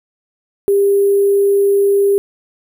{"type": "tone with sample-and-hold", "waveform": "sine", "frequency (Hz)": 399.3, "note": "G4", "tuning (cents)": 32, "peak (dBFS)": -9, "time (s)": [0.68, 2.18], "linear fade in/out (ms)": 0, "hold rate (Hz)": 11025, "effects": []}